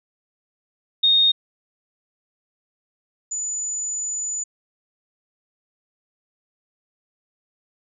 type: tone pair in turn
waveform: sine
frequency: 3700 / 6985 Hz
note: A#7 / A8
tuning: -14 / -14 cents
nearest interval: major seventh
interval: 1100 cents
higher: second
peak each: -13 / -24 dBFS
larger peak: first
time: 1.03-1.32 / 3.31-4.44 s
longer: second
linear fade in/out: 10 ms
effects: none